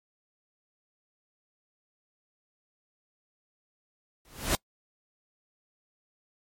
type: noise with exponential growth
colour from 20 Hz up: pink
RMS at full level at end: -22 dBFS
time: 4.25-4.55 s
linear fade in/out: 0 ms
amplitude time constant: 65 ms
effects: noise-tail reverb RT60 0.1 s tail -26 dB re dry + MP3 64 kbps